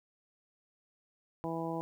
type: harmonic tone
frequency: 164.7 Hz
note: E3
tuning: 1 cent flat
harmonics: 1 / 2 / 3 / 4 / 5 / 6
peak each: -40 / -38 / -41 / -42 / -42 / -43 dBFS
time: 1.44-1.81 s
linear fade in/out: 0 ms
effects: 11-bit